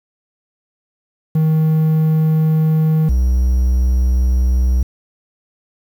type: tone pair in turn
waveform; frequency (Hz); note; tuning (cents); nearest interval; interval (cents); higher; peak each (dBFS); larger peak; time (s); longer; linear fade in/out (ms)
triangle; 157.4 / 62.66; D#3 / B1; +20 / +26; octave + major third; 1594; first; -9; neither; 1.35-3.09 / 3.09-4.83; neither; 5
effects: 7-bit